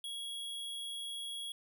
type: tone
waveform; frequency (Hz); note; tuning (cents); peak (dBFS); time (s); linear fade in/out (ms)
square; 3322; G#7; 0; -40; 0.04-1.52; 2
effects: none